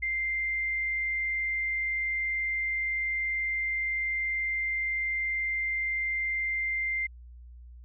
sine tone, 2093 Hz, C7, in tune, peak -27 dBFS, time 0.02-7.07 s, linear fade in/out 10 ms, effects added 60 Hz sine -45 dBFS peak until 7.84 s

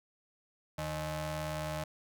sawtooth ring-modulated tone, 230.5 Hz, A#3, 19 cents flat, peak -28 dBFS, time 0.78-1.84 s, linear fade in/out 5 ms, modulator 385 Hz, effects none

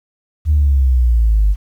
sine exponential sweep, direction down, 77.78 to 48.66 Hz, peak -8 dBFS, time 0.45-1.56 s, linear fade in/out 50 ms, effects tanh soft clip ceiling -5 dBFS + 8-bit

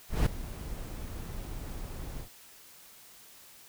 brown noise with ADSR envelope, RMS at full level -22 dBFS, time 0.09-2.29 s, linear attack 170 ms, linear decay 9 ms, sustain -17 dB, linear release 88 ms, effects white hiss -54 dBFS RMS until 3.68 s

